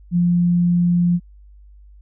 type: tone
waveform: sine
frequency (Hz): 174.61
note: F3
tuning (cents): 0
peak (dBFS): -13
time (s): 0.11-1.2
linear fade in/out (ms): 50
effects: added 50 Hz sine -42 dBFS peak until 2.01 s